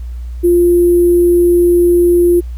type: tone with sample-and-hold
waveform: sine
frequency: 348.8 Hz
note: F4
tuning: 2 cents flat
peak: -6 dBFS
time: 0.43-2.41 s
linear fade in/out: 20 ms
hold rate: 11025 Hz
effects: added 60 Hz sine -21 dBFS peak until 2.57 s + pink hiss -50 dBFS RMS until 2.57 s